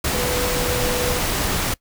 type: tone in noise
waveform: sine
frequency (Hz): 493.9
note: B4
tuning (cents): 0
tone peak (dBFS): -24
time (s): 0.14-1.19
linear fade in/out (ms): 5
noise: pink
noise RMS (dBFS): -22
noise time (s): 0.04-1.74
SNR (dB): -5
effects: noise-tail reverb RT60 0.1 s tail -21 dB re dry